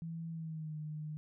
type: tone with pitch glide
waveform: sine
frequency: 164.81 to 152.89 Hz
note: E3 to D#3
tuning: 0 to -30 cents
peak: -39 dBFS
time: 0.02-1.17 s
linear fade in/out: 0 ms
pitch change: -130 cents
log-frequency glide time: 0.3-0.77 s
effects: none